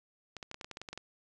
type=clicks; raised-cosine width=0.2 ms; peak=-25 dBFS; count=12; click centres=0.367 / 0.428 / 0.514 / 0.544 / 0.612 / 0.645 / 0.713 / 0.771 / 0.816 / 0.888 / 0.93 / 0.976 s; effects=resampled to 22050 Hz